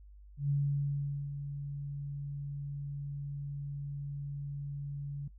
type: tone with ADSR envelope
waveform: sine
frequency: 141.9 Hz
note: C#3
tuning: 41 cents sharp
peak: -26 dBFS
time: 0.37-5.28 s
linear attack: 130 ms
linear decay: 800 ms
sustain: -10 dB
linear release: 6 ms
effects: noise-tail reverb RT60 0.1 s tail -19 dB re dry + added 50 Hz sine -51 dBFS peak until 5.38 s